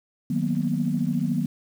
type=chord; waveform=sine; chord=B major seventh; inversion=first; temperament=equal; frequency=155.56 / 185 / 233.1 / 246.9 Hz; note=D#3 / F#3 / A#3 / B3; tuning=0 / 0 / 0 / 0 cents; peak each=-27 dBFS; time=0.3-1.46 s; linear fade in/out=5 ms; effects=tanh soft clip ceiling -11 dBFS + 8-bit